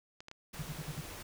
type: clicks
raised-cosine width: 0.2 ms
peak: -30 dBFS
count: 3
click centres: 0.205 / 0.284 / 0.314 s
type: noise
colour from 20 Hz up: pink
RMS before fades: -46 dBFS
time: 0.53-1.23 s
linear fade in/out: 10 ms
type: tone bursts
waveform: sine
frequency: 150 Hz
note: D3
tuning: 37 cents sharp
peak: -36 dBFS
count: 5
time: 0.59-1.013 s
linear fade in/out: 5 ms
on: 39 ms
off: 57 ms
effects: none